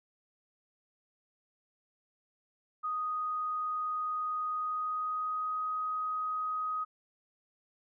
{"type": "tone with pitch glide", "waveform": "sine", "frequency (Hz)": [1244.5, 1255.3], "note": ["D#6", "D#6"], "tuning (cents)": [0, 15], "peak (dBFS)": -31, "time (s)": [2.83, 6.85], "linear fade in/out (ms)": 20, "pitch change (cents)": 15, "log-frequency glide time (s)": [4.52, 5.64], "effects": []}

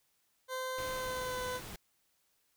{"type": "tone with pitch glide", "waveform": "20% pulse", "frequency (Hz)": [516, 503.1], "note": ["C5", "B4"], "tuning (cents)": [-24, 32], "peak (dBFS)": -31, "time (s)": [0.48, 1.61], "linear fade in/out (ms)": 50, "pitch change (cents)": -44, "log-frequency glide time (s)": [0.92, 1.41]}
{"type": "noise", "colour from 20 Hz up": "pink", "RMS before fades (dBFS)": -46, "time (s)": [0.78, 1.76], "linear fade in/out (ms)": 2}
{"effects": ["white hiss -75 dBFS RMS until 2.56 s"]}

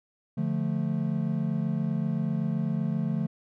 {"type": "chord", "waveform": "triangle", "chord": "D minor", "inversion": "none", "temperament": "equal", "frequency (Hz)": [146.83, 174.61, 220], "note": ["D3", "F3", "A3"], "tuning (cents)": [0, 0, 0], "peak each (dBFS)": -28, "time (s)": [0.37, 3.27], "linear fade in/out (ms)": 10, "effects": []}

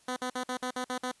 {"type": "tone bursts", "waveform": "10% pulse", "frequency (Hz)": 252.2, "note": "B3", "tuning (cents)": 36, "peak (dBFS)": -23, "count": 8, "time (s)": [0.08, 1.116], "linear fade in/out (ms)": 5, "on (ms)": 84, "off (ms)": 52, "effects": ["white hiss -63 dBFS RMS until 1.2 s", "resampled to 24000 Hz"]}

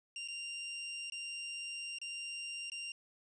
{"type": "tone with dropouts", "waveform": "sawtooth", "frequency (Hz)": 2782, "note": "F7", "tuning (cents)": -7, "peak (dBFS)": -37, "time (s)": [0.16, 2.92], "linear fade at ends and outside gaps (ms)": 2, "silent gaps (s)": [[0.277, 0.284], [1.1, 1.121], [1.986, 2.015], [2.7, 2.718]], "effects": ["resampled to 22050 Hz", "13-bit"]}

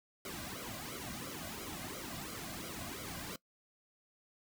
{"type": "noise with flanger", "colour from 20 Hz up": "pink", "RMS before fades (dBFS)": -44, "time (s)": [0.25, 3.36], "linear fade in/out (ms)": 2, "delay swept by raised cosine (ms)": [1.1, 2.3], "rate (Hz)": 2.9, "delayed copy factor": -0.9, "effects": ["noise-tail reverb RT60 0.1 s tail -21 dB re dry"]}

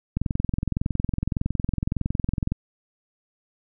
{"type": "click train", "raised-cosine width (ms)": 5, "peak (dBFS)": -11, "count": 52, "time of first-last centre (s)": [0.17, 2.52], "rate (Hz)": 21.7, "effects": []}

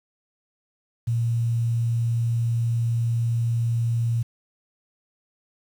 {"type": "tone with quantisation", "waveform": "sine", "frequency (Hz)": 116.54, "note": "A#2", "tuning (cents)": 0, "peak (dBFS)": -20, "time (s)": [1.07, 4.23], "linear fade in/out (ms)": 10, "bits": 8, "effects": []}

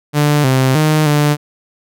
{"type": "tone with pitch steps", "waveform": "sawtooth", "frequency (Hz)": [147.7, 131.1, 154.2, 147.8], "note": ["D3", "C3", "D#3", "D3"], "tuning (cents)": [10, 4, -15, 11], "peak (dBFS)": -6, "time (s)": [0.13, 1.37], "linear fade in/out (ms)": 50, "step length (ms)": 310, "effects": []}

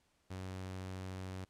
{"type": "tone", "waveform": "sawtooth", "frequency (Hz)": 93.6, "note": "F#2", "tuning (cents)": 20, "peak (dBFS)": -38, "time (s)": [0.3, 1.45], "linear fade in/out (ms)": 10, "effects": ["pink hiss -75 dBFS RMS until 1.49 s", "low-pass 10000 Hz 12 dB/octave"]}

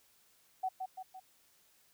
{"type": "tone with echo", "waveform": "sine", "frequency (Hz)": 752, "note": "F#5", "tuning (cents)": 28, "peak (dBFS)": -31, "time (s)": [0.63, 0.69], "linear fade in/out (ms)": 10, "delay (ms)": 170, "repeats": 3, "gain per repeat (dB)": -5, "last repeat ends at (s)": 1.2, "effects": ["white hiss -68 dBFS RMS until 1.93 s"]}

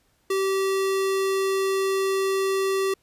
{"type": "tone", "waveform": "square", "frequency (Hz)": 386.6, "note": "G4", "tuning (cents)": -24, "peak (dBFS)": -22, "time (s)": [0.3, 2.94], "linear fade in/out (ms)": 5, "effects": ["pink hiss -66 dBFS RMS until 3.02 s", "resampled to 32000 Hz"]}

